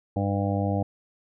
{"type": "harmonic tone", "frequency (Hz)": 99.7, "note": "G2", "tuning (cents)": 30, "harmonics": [1, 2, 3, 5, 6, 7, 8], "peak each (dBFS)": [-26, -29, -31, -33, -34, -34, -35], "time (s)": [0.16, 0.83], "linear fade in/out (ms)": 5, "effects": []}